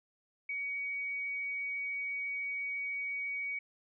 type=tone; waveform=sine; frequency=2253 Hz; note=C#7; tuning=28 cents sharp; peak=-34 dBFS; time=0.49-3.59 s; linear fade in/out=5 ms; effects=none